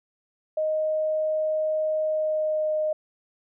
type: tone with pitch glide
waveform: sine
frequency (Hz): 622.3 to 616.9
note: D#5 to D#5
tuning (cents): 0 to -15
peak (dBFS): -22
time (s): 0.57-2.93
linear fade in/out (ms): 5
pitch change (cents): -15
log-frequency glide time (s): 2.03-2.73
effects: none